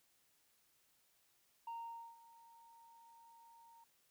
sine tone with ADSR envelope, 925 Hz, A#5, 14 cents flat, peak -40 dBFS, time 1.67-3.84 s, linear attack 6 ms, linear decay 480 ms, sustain -20 dB, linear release 4 ms, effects tanh soft clip ceiling -42 dBFS + white hiss -75 dBFS RMS until 4.1 s

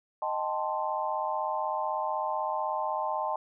sine chord, A half-diminished seventh, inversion second, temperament equal, 622.3 / 784 / 880 / 1046.5 Hz, Eb5 / G5 / A5 / C6, 0 / 0 / 0 / 0 cents, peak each -34 / -35 / -32 / -34 dBFS, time 0.22-3.36 s, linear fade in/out 2 ms, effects none

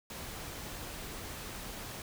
pink noise, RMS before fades -43 dBFS, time 0.1-2.02 s, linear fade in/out 2 ms, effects none

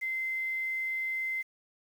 sine tone with quantisation, 2071 Hz, C7, 18 cents flat, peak -30 dBFS, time 0.01-1.43 s, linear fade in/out 20 ms, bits 9, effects none

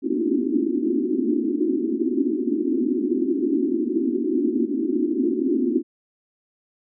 white band-pass noise, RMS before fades -22 dBFS, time 0.02-5.83 s, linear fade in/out 50 ms, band 230 to 370 Hz, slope 96 dB/octave, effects none

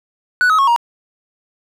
triangle tone with pitch steps, 1480 / 1273.6 / 1096 / 943.2 Hz, F#6 / D#6 / C#6 / A#5, 0 / +40 / -20 / +20 cents, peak -8 dBFS, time 0.41-0.762 s, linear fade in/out 0 ms, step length 88 ms, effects none

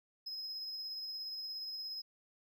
triangle tone with tremolo, 5110 Hz, D#8, 45 cents sharp, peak -38 dBFS, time 0.26-2.02 s, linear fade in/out 10 ms, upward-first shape sine, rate 17 Hz, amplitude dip 25%, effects none

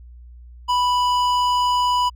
triangle tone with hard clipping, 987.8 Hz, B5, in tune, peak -18 dBFS, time 0.68-2.1 s, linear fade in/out 20 ms, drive 15 dB, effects added 60 Hz sine -39 dBFS peak until 2.15 s

